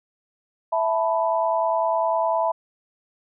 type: chord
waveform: sine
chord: E suspended fourth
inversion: none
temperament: just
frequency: 659.3 / 879 / 988.9 Hz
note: E5 / A5 / B5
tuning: 0 / -2 / +2 cents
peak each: -22 / -25 / -24 dBFS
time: 0.72-2.52 s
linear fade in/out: 10 ms
effects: none